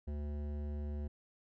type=tone with hard clipping; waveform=triangle; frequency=73.42 Hz; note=D2; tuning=in tune; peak=-39 dBFS; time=0.07-1.08 s; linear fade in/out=10 ms; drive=18 dB; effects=none